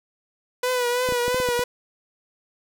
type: tone with vibrato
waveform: sawtooth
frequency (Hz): 493.9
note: B4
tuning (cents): 0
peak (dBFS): -17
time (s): 0.63-1.64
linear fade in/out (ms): 5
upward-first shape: triangle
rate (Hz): 3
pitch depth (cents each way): 53
type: clicks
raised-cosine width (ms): 2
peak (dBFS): -17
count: 7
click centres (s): 1.089 / 1.123 / 1.281 / 1.345 / 1.401 / 1.488 / 1.593
effects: none